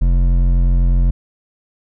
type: tone with hard clipping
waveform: triangle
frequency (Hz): 44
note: F1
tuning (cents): +14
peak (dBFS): -12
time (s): 0.01-1.11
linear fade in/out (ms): 10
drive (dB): 13
effects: none